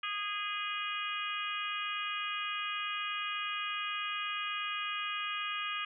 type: harmonic tone with a mistuned harmonic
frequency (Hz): 411.7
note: G#4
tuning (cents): -15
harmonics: 3 / 4 / 5 / 6 / 7 / 8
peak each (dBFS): -38 / -43 / -44 / -40 / -40 / -45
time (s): 0.03-5.85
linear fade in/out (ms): 5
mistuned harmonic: 8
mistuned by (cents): -18
effects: none